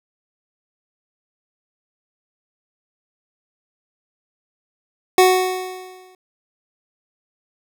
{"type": "tone with exponential decay", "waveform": "25% pulse", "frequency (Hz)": 370, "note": "F#4", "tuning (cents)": 0, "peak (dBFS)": -4, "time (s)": [5.18, 6.15], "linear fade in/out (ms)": 2, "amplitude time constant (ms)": 210, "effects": []}